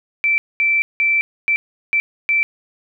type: tone bursts at uneven times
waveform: sine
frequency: 2333 Hz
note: D7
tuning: 12 cents flat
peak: -13 dBFS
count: 6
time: 0.24-0.38 / 0.6-0.82 / 1-1.21 / 1.48-1.56 / 1.93-2 / 2.29-2.43 s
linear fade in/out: 0 ms
effects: none